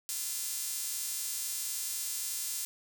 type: tone with high-pass filter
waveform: sawtooth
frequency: 343.9 Hz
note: F4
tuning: 27 cents flat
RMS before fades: -36 dBFS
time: 0.09-2.65 s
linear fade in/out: 0 ms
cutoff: 7700 Hz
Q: 0.88
effects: none